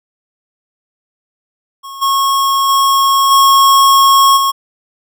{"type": "tone with level steps", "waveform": "square", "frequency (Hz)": 1093, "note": "C#6", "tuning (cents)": -25, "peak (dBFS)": [-27, -11, -9, -6, -11], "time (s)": [1.83, 4.52], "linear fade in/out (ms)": 20, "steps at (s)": [2.01, 2.68, 3.3, 4.36], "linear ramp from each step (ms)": 20, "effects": []}